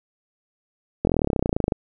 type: slowing click train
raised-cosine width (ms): 2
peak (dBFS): -7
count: 23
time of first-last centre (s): 1.05-1.722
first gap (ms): 22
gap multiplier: 1.03
effects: none